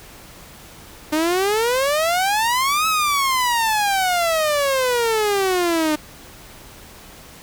sawtooth exponential two-way sweep, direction up then down, 300 to 1300 to 300 Hz, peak -13 dBFS, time 1.12-5.96 s, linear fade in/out 10 ms, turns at 2.87 s, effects pink hiss -42 dBFS RMS until 7.42 s

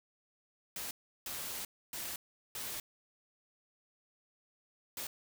white noise bursts at uneven times, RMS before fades -41 dBFS, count 5, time 0.76-0.91 / 1.26-1.65 / 1.93-2.16 / 2.55-2.8 / 4.97-5.07 s, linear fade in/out 2 ms, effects none

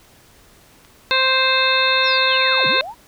clicks, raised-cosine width 0.2 ms, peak -28 dBFS, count 2, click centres 0.849 / 1.583 s
harmonic tone, 523.3 Hz, C5, in tune, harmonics 1 / 2 / 3 / 4 / 5 / 7 / 8, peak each -23 / -21 / -21 / -25 / -21 / -20 / -23 dBFS, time 1.11-2.81 s, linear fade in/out 0 ms
sine linear two-way sweep, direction down then up, 5730 to 117.1 to 1006 Hz, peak -28 dBFS, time 2.03-2.95 s, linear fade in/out 50 ms, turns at 2.67 s
effects pink hiss -50 dBFS RMS until 3.07 s

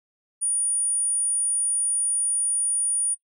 sine tone, 9500 Hz, D9, 19 cents sharp, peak -21 dBFS, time 0.41-3.15 s, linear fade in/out 20 ms, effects noise-tail reverb RT60 0.1 s tail -19 dB re dry

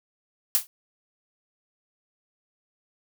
blue noise with exponential decay, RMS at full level -17 dBFS, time 0.55-0.67 s, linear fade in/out 0 ms, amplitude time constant 26 ms, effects none

